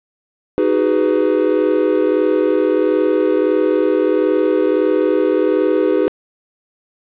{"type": "chord", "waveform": "triangle", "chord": "G# minor seventh", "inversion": "second", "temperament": "just", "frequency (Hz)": [311.5, 373.8, 415.3, 498.4], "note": ["D#4", "F#4", "G#4", "B4"], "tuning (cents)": [2, 18, 0, 16], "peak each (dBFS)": -16, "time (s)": [0.58, 6.08], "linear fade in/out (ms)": 0, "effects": ["resampled to 8000 Hz", "7-bit"]}